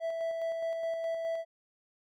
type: tone with tremolo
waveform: triangle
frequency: 659.3 Hz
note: E5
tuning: in tune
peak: -28 dBFS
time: 0-1.45 s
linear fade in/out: 50 ms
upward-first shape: square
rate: 4.8 Hz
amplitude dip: 30%
effects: none